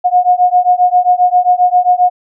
sine beating tone pair, 718 / 725.5 Hz, F5 / F#5, +48 / -34 cents, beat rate 7.5 Hz, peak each -10 dBFS, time 0.04-2.1 s, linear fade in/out 20 ms, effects none

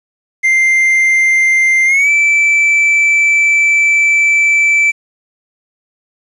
triangle tone with pitch glide, 2093 to 2322 Hz, C7 to D7, 0 to -20 cents, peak -6 dBFS, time 0.43-4.92 s, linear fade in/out 20 ms, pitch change +180 cents, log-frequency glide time 1.86-2.1 s, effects resampled to 24000 Hz + 7-bit

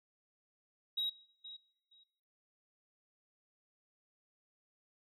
sine tone with echo, 3819 Hz, A#7, 41 cents sharp, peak -31 dBFS, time 0.97-1.1 s, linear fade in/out 10 ms, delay 470 ms, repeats 2, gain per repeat -15 dB, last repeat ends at 2.04 s, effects noise-tail reverb RT60 0.9 s tail -25 dB re dry + tanh soft clip ceiling -30 dBFS

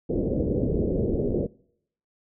white low-pass noise, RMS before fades -25 dBFS, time 0.09-1.47 s, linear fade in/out 10 ms, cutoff 510 Hz, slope 48 dB/octave, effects noise-tail reverb RT60 0.7 s tail -24 dB re dry

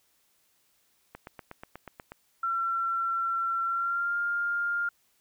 click train, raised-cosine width 0.5 ms, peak -26 dBFS, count 9, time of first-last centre 1.15-2.12 s, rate 8.25 Hz
sine tone with pitch glide, 1356 to 1403.8 Hz, E6 to F6, +49 to +9 cents, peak -26 dBFS, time 2.43-4.89 s, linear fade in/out 5 ms, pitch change +60 cents, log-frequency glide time 3.64-4.17 s
effects white hiss -69 dBFS RMS until 5.2 s

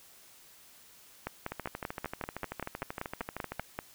two click trains, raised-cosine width 0.5 ms, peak -19 / -21 dBFS, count 14 / 28, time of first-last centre 1.27-3.789 / 1.52-3.597 s, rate 5.16 / 13 Hz, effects white hiss -57 dBFS RMS until 3.94 s

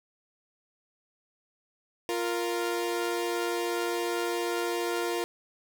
sawtooth tone pair together, 349 / 466.2 Hz, F4 / A#4, -1 / 0 cents, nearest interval perfect fourth, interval 501 cents, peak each -26 / -28 dBFS, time 2.09-5.24 s, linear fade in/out 0 ms, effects none

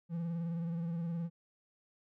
triangle tone with vibrato, 168.2 Hz, E3, 35 cents sharp, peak -32 dBFS, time 0.09-1.3 s, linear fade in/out 50 ms, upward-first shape sine, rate 19 Hz, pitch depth 44 cents each way, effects none

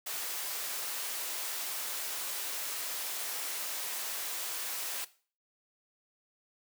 white high-pass noise, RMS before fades -37 dBFS, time 0.06-5.05 s, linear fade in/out 10 ms, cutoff 460 Hz, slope 12 dB/octave, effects noise-tail reverb RT60 0.4 s tail -17 dB re dry

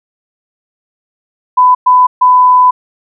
sine tone bursts at uneven times, 1001 Hz, B5, 23 cents sharp, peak -3 dBFS, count 3, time 1.57-1.75 / 1.86-2.07 / 2.21-2.71 s, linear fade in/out 10 ms, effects none

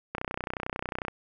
click train, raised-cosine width 0.5 ms, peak -16 dBFS, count 30, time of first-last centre 0.15-1.082 s, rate 31.1 Hz, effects none

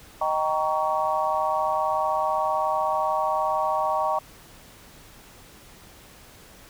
sine chord, Eb dominant seventh, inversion none, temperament just, 622.3 / 777.8 / 933.4 / 1120.1 Hz, Eb5 / G5 / Bb5 / Db6, 0 / -14 / +2 / +18 cents, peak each -27 dBFS, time 0.21-4.19 s, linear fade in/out 5 ms, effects pink hiss -49 dBFS RMS until 6.69 s

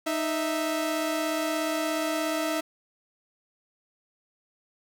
sawtooth tone pair together, 310.2 / 657.3 Hz, D#4 / E5, -5 / -5 cents, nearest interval octave + minor second, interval 1300 cents, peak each -25 dBFS, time 0.06-2.61 s, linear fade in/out 10 ms, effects none

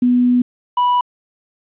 sine / triangle tone pair in turn, 246.5 / 982.6 Hz, B3 / B5, -3 / -9 cents, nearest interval 2 octaves, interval 2394 cents, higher second, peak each -10 dBFS, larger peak neither, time 0.02-0.42 / 0.77-1.01 s, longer first, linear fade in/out 5 ms, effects resampled to 8000 Hz + 8-bit

